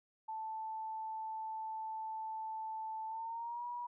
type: tone with pitch glide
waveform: sine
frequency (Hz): 880 to 965.2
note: A5 to B5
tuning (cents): 0 to -40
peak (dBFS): -39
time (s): 0.28-3.87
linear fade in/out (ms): 10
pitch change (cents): +160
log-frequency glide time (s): 3.07-3.65
effects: none